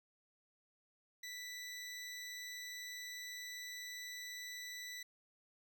20% pulse tone, 1975.5 Hz, B6, in tune, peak -40 dBFS, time 1.23-5.03 s, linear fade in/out 5 ms, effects none

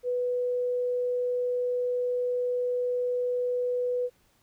sine tone, 493.9 Hz, B4, in tune, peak -25 dBFS, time 0.03-4.1 s, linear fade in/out 50 ms, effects pink hiss -66 dBFS RMS until 4.42 s

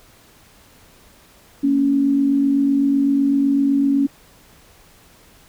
sine tone pair together, 231.1 / 279 Hz, A#3 / C#4, -15 / +11 cents, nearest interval minor third, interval 326 cents, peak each -23 / -14 dBFS, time 1.63-4.07 s, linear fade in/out 10 ms, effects pink hiss -50 dBFS RMS until 5.48 s

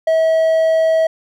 triangle tone, 645 Hz, E5, 38 cents flat, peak -9 dBFS, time 0.07-1.07 s, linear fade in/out 5 ms, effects none

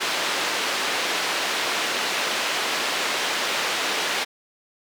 white band-pass noise, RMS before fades -25 dBFS, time 0-4.25 s, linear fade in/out 20 ms, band 320 to 3600 Hz, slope 12 dB/octave, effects none

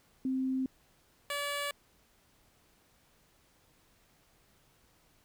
sine / 10% pulse tone pair in turn, 261.7 / 574.1 Hz, C4 / D5, 0 / -39 cents, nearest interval octave + major second, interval 1361 cents, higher second, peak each -29 / -25 dBFS, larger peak second, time 0.25-0.66 / 1.3-1.71 s, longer neither, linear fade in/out 2 ms, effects pink hiss -67 dBFS RMS until 5.24 s

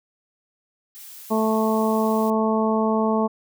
blue noise, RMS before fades -41 dBFS, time 0.95-2.3 s, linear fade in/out 0 ms
harmonic tone, 219.6 Hz, A3, 3 cents flat, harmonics 1 / 2 / 3 / 4 / 5, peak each -21 / -24 / -26 / -27 / -28 dBFS, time 1.3-3.28 s, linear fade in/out 20 ms
effects none

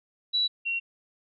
sine tone pair in turn, 3929 / 2741 Hz, B7 / F7, -10 / -33 cents, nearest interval tritone, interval 623 cents, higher first, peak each -22 / -26 dBFS, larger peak first, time 0.33-0.48 / 0.65-0.8 s, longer neither, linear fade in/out 20 ms, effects none

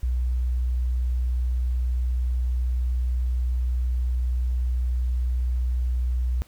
sine tone, 61.7 Hz, B1, 1 cent flat, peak -21 dBFS, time 0.03-6.42 s, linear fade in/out 0 ms, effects pink hiss -56 dBFS RMS until 6.47 s

